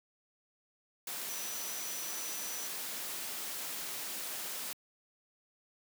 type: tone in noise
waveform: sine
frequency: 5920 Hz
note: F#8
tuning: in tune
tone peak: -43 dBFS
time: 1.29-2.67 s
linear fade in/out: 2 ms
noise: white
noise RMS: -40 dBFS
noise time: 1.07-4.73 s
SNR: -6 dB
effects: high-pass 200 Hz 12 dB/octave